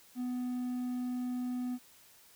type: tone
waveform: triangle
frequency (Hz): 248.8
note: B3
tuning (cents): +13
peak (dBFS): -31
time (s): 0.15-1.79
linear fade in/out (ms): 50
effects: white hiss -60 dBFS RMS until 2.35 s